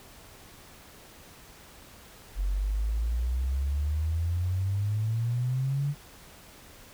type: exponential sweep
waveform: sine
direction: up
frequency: 45.19 to 146.83 Hz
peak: -25 dBFS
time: 2.35-5.95 s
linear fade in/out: 50 ms
effects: pink hiss -51 dBFS RMS until 6.93 s